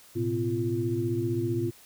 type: tone cluster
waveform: sine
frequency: 110.6 / 126 / 256.4 / 344.3 Hz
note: A2 / B2 / C4 / F4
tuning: +9 / +35 / -35 / -25 cents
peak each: -31 / -33 / -35 / -28 dBFS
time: 0.15-1.71 s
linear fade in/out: 20 ms
effects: white hiss -54 dBFS RMS until 1.85 s